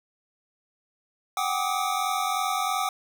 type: tone cluster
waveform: square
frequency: 744 / 787 / 1177 / 1267 Hz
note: F#5 / G5 / D6 / D#6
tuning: +9 / +7 / +3 / +31 cents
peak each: -31 dBFS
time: 1.37-2.89 s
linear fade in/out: 2 ms
effects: none